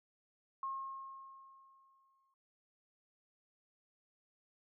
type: tone with exponential decay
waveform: sine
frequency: 1077 Hz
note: C6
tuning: 50 cents sharp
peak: -36 dBFS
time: 0.63-2.34 s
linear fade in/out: 2 ms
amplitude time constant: 370 ms
effects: none